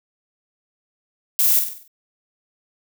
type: noise with echo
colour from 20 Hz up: violet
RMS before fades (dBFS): -17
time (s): 1.39-1.59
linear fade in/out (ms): 0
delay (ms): 48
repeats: 6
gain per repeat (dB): -6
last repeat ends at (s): 1.878
effects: none